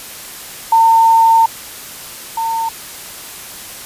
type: tone pair in turn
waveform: sine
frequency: 906 / 906 Hz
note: A#5 / A#5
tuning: -50 / -50 cents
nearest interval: unison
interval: 0 cents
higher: neither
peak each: -6 / -15 dBFS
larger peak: first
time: 0.72-1.46 / 2.37-2.69 s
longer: first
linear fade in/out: 5 ms
effects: white hiss -31 dBFS RMS until 3.85 s + resampled to 32000 Hz